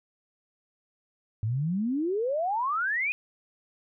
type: exponential sweep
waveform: sine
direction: up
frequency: 102.9 to 2535 Hz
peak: -25 dBFS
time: 1.43-3.12 s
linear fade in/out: 0 ms
effects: none